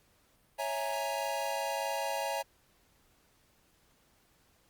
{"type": "chord", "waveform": "square", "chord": "A# half-diminished seventh", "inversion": "first", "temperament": "equal", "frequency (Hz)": [554.4, 659.3, 830.6, 932.3], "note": ["C#5", "E5", "G#5", "A#5"], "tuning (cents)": [0, 0, 0, 0], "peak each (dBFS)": [-38, -39, -38, -39], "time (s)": [0.58, 2.43], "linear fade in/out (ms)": 20, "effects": ["pink hiss -68 dBFS RMS until 4.69 s", "Opus 48 kbps"]}